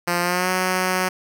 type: tone with pitch glide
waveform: 5% pulse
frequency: 174.61 to 184.78 Hz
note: F3 to F#3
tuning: 0 to -2 cents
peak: -8 dBFS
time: 0.07-1.09 s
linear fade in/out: 10 ms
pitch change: +98 cents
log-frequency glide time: 0.21-0.5 s
effects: none